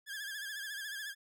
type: tone with vibrato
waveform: sawtooth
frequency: 1661.2 Hz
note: G#6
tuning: in tune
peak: -36 dBFS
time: 0.06-1.15 s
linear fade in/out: 50 ms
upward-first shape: sine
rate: 14 Hz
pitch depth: 81 cents each way
effects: none